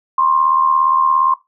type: tone with amplitude modulation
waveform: sine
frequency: 1059 Hz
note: C6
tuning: 21 cents sharp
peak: -8 dBFS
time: 0.18-1.34 s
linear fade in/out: 5 ms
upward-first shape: sine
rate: 77.3 Hz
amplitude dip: 60%
effects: noise-tail reverb RT60 0.2 s tail -17 dB re dry